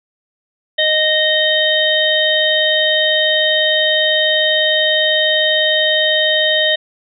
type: harmonic tone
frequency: 619 Hz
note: D#5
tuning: 9 cents flat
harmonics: 1 / 3 / 5 / 6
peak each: -17 / -17 / -17 / -17 dBFS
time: 0.78-6.76 s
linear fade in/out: 10 ms
effects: none